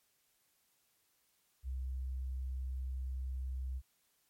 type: tone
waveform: sine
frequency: 64.7 Hz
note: C2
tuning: 19 cents flat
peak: -36 dBFS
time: 1.63-3.82 s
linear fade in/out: 50 ms
effects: white hiss -75 dBFS RMS until 4.29 s + MP3 64 kbps

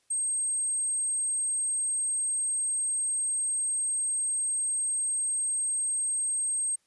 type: tone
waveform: sine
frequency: 8410 Hz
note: C9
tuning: 8 cents sharp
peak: -26 dBFS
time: 0.1-6.76 s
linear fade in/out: 10 ms
effects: white hiss -71 dBFS RMS until 6.86 s + resampled to 24000 Hz

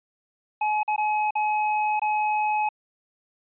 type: tone with dropouts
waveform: square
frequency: 849 Hz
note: G#5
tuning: 38 cents sharp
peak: -22 dBFS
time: 0.61-2.69 s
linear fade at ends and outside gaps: 5 ms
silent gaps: 0.832-0.878 / 0.963-0.979 / 1.308-1.353 / 1.996-2.017 s
effects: resampled to 8000 Hz

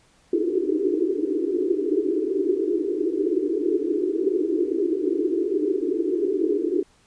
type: band-pass noise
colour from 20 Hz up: white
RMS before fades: -23 dBFS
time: 0.33-6.83 s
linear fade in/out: 5 ms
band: 300 to 420 Hz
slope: 96 dB/octave
effects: pink hiss -59 dBFS RMS until 7.06 s + resampled to 22050 Hz

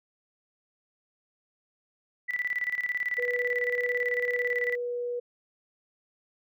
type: tone with tremolo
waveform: sine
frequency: 1974 Hz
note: B6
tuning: 1 cent flat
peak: -25 dBFS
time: 2.28-4.76 s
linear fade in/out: 20 ms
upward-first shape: square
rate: 18 Hz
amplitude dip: 75%
type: tone with pitch glide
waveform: sine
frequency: 489.2 to 485 Hz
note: B4 to B4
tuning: -16 to -31 cents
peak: -29 dBFS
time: 3.18-5.2 s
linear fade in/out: 10 ms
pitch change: -15 cents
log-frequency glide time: 4.25-4.94 s
effects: none

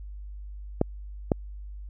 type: clicks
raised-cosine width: 2 ms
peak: -7 dBFS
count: 2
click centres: 0.814 / 1.318 s
effects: added 50 Hz sine -37 dBFS peak until 1.89 s

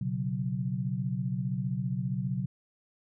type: chord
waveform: sine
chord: B suspended second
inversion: none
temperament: equal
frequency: 123.47 / 138.59 / 185 Hz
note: B2 / C#3 / F#3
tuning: 0 / 0 / 0 cents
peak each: -33 dBFS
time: 0.01-2.46 s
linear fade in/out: 5 ms
effects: none

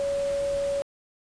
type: tone in noise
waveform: sine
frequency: 562 Hz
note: C#5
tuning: 24 cents sharp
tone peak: -24 dBFS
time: 0-0.82 s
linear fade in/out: 0 ms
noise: pink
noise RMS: -41 dBFS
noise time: 0-0.82 s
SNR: +14 dB
effects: resampled to 22050 Hz

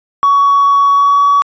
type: tone with pitch glide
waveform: triangle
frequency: 1123 to 1133.4 Hz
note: C#6 to C#6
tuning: +22 to +38 cents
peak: -3 dBFS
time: 0.23-1.42 s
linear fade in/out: 0 ms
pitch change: +16 cents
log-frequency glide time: 0.86-1.24 s
effects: tanh soft clip ceiling -3 dBFS + resampled to 16000 Hz

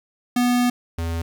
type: tone pair in turn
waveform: square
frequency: 245.2 / 83.16 Hz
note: B3 / E2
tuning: -12 / +16 cents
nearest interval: octave + perfect fifth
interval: 1872 cents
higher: first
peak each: -17 / -24 dBFS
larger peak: first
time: 0.36-0.7 / 0.98-1.22 s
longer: first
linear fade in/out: 5 ms
effects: 9-bit

